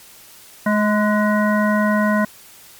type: harmonic tone with a mistuned harmonic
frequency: 210.9 Hz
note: G#3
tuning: 27 cents sharp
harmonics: 1 / 3 / 5 / 7 / 9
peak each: -16 / -21 / -23 / -24 / -26 dBFS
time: 0.66-2.25 s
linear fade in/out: 5 ms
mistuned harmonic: 5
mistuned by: -42 cents
effects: white hiss -44 dBFS RMS until 2.79 s + MP3 96 kbps